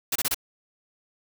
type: noise bursts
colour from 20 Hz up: white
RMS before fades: -25 dBFS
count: 4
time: 0.12-0.345 s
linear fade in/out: 5 ms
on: 36 ms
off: 27 ms
effects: none